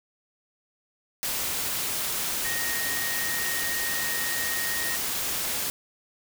sine tone in noise, 1864.7 Hz, A#6, in tune, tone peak -31 dBFS, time 2.45-4.96 s, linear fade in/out 0 ms, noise white, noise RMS -29 dBFS, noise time 1.23-5.7 s, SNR -5 dB, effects none

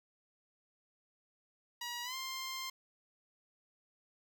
10% pulse tone with pitch glide, 960 to 1053 Hz, B5 to C6, -49 to +11 cents, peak -31 dBFS, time 1.81-2.7 s, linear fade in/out 5 ms, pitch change +160 cents, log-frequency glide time 2.03-2.15 s, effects none

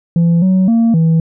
sine tone with pitch steps, 169 / 187.2 / 229.6 / 162.8 Hz, E3 / F#3 / A#3 / E3, +43 / +20 / -26 / -21 cents, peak -5 dBFS, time 0.16-1.2 s, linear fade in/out 2 ms, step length 260 ms, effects tanh soft clip ceiling -7 dBFS

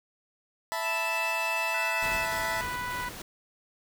30% pulse chord, E suspended fourth, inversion none, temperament equal, 659.3 / 880 / 987.8 Hz, E5 / A5 / B5, 0 / 0 / 0 cents, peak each -32 / -32 / -31 dBFS, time 0.72-2.61 s, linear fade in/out 0 ms
sine tone with pitch glide, 2637 to 2620 Hz, E7 to E7, 0 to -11 cents, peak -30 dBFS, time 0.82-2.27 s, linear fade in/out 50 ms, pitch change -11 cents, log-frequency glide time 1.82-2.08 s
harmonic tone, 493.9 Hz, B4, in tune, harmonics 2 / 3 / 4 / 5 / 6 / 7 / 8 / 9, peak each -34 / -38 / -38 / -48 / -51 / -52 / -55 / -54 dBFS, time 1.74-3.09 s, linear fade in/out 5 ms
pink noise with tremolo, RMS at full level -39 dBFS, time 2.02-3.22 s, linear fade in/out 5 ms, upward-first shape square, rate 3.4 Hz, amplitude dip 25%
effects none

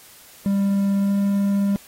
triangle tone with pitch glide, 198.2 to 199.58 Hz, G3 to G3, +19 to +31 cents, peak -15 dBFS, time 0.46-1.76 s, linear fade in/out 0 ms, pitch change +12 cents, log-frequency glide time 1-1.13 s, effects white hiss -47 dBFS RMS until 1.87 s + AAC 48 kbps

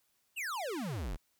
square exponential sweep, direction down, 2954 to 34.65 Hz, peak -36 dBFS, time 0.36-1.17 s, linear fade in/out 20 ms, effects white hiss -75 dBFS RMS until 1.39 s

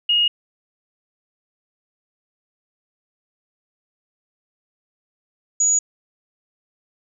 sine tone pair in turn, 2868 / 6821 Hz, F7 / G#8, +45 / +45 cents, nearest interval octave + minor third, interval 1500 cents, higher second, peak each -14 dBFS, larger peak neither, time 0.09-0.28 / 5.6-5.79 s, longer neither, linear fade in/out 5 ms, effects none

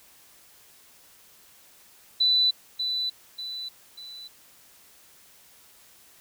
sine tone with echo, 3985 Hz, B7, 15 cents sharp, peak -18 dBFS, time 2.2-2.51 s, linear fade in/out 10 ms, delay 590 ms, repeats 3, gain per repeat -7 dB, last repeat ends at 4.28 s, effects white hiss -55 dBFS RMS until 6.2 s

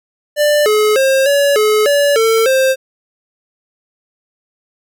square tone with pitch steps, 592 / 425.9 / 534 / 567 / 427.2 / 573 / 449 / 527 Hz, D5 / G#4 / C5 / C#5 / G#4 / D5 / A4 / C5, +14 / +44 / +35 / +39 / +49 / -43 / +35 / +12 cents, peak -10 dBFS, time 0.36-2.76 s, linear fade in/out 50 ms, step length 300 ms, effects none

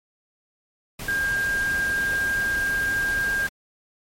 sine tone in noise, 1606 Hz, G6, 41 cents sharp, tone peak -21 dBFS, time 1.08-3.47 s, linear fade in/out 5 ms, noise pink, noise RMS -34 dBFS, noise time 0.99-3.49 s, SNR +10 dB, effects MP3 64 kbps

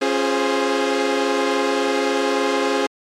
sawtooth chord, Db major seventh, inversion none, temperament equal with one note detuned, 273.4 / 349.2 / 415.3 / 523.3 Hz, Db4 / F4 / Ab4 / C5, -24 / 0 / 0 / 0 cents, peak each -19 / -22 / -17 / -20 dBFS, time 0.01-2.87 s, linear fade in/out 10 ms, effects low-pass 6000 Hz 12 dB/octave + MP3 64 kbps

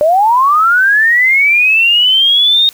sine linear sweep, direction up, 579 to 3729 Hz, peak -6 dBFS, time 0.01-2.69 s, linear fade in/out 0 ms, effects white hiss -40 dBFS RMS until 2.73 s

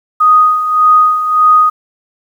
sine tone with tremolo, 1244.5 Hz, D#6, in tune, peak -3 dBFS, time 0.2-1.7 s, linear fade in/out 10 ms, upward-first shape sine, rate 1.7 Hz, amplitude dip 65%, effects 7-bit

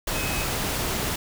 sine tone in noise, 2548 Hz, D#7, 41 cents sharp, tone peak -32 dBFS, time 0.14-0.44 s, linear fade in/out 5 ms, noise pink, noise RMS -27 dBFS, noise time 0.07-1.16 s, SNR -8 dB, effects none

